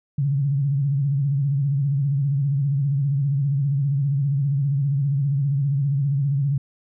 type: tone with vibrato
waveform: sine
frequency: 139.7 Hz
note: C#3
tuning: 14 cents sharp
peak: -18 dBFS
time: 0.18-6.58 s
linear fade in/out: 5 ms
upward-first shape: sine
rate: 15 Hz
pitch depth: 91 cents each way
effects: none